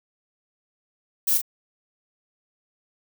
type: noise with echo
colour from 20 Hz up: violet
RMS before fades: -21 dBFS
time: 1.27-1.38 s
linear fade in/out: 10 ms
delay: 37 ms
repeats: 1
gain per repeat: -6 dB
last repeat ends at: 1.417 s
effects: none